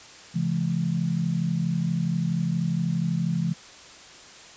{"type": "tone cluster", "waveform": "sine", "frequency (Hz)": [136.6, 169, 213.4], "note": ["C#3", "E3", "G#3"], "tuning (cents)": [-25, 43, 47], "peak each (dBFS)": [-29, -24, -31], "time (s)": [0.34, 3.54], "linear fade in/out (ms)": 20, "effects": ["white hiss -46 dBFS RMS until 4.56 s", "resampled to 16000 Hz"]}